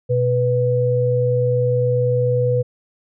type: tone pair together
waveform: sine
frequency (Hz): 123.47 / 493.9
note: B2 / B4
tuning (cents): 0 / 0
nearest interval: 2 octaves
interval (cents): 2400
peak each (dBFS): -18 / -17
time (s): 0.09-2.63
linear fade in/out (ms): 20
effects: none